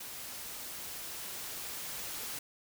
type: noise with level ramp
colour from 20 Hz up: white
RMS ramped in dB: -44 to -40 dBFS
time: 0-2.39 s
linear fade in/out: 5 ms
effects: none